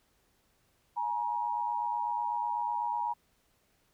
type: tone pair together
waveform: sine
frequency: 842 / 950.1 Hz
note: G#5 / A#5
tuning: +24 / +33 cents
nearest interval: major second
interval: 209 cents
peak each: -34 / -31 dBFS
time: 0.96-3.14 s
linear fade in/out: 20 ms
effects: pink hiss -71 dBFS RMS until 3.93 s